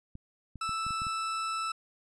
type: clicks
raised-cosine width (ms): 5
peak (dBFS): -31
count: 7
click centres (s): 0.154 / 0.557 / 0.693 / 0.866 / 0.907 / 1.019 / 1.068
type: tone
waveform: 40% pulse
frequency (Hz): 1318.5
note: E6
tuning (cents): 0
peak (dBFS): -30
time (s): 0.61-1.72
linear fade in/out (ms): 5
effects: resampled to 22050 Hz